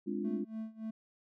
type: chord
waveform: sine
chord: D half-diminished seventh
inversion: second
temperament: equal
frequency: 207.7 / 261.6 / 293.7 / 349.2 Hz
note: Ab3 / C4 / D4 / F4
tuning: 0 / 0 / 0 / 0 cents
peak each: -37 / -42 / -39 / -39 dBFS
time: 0.06-0.45 s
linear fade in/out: 20 ms
type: tone with tremolo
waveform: triangle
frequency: 220.9 Hz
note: A3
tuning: 7 cents sharp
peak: -34 dBFS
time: 0.24-0.91 s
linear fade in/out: 10 ms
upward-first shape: sine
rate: 3.5 Hz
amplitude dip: 90%
effects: none